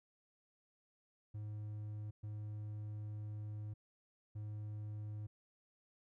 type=tone bursts at uneven times; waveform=triangle; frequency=105.7 Hz; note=G#2; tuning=31 cents sharp; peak=-40 dBFS; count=3; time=1.34-2.11 / 2.23-3.74 / 4.35-5.27 s; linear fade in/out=10 ms; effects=none